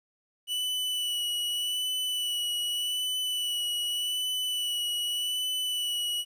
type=tone with vibrato; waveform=45% pulse; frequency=2960 Hz; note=F#7; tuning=in tune; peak=-28 dBFS; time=0.47-6.25 s; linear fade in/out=50 ms; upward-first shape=sine; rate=0.84 Hz; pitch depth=24 cents each way; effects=resampled to 32000 Hz + 11-bit